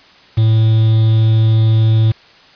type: tone with quantisation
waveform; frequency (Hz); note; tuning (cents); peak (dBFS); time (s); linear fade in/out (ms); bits
triangle; 110.8; A2; +13; -6; 0.37-2.12; 10; 5
effects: white hiss -44 dBFS RMS until 2.55 s + resampled to 11025 Hz